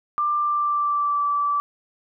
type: tone with pitch glide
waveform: sine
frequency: 1187 to 1159.2 Hz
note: D6 to D6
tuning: +18 to -23 cents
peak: -19 dBFS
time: 0.18-1.6 s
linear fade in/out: 0 ms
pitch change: -41 cents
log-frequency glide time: 0.36-1.24 s
effects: none